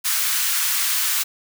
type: high-pass noise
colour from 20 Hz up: white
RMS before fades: -21 dBFS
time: 0.04-1.24 s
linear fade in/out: 20 ms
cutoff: 1100 Hz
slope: 24 dB/octave
effects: none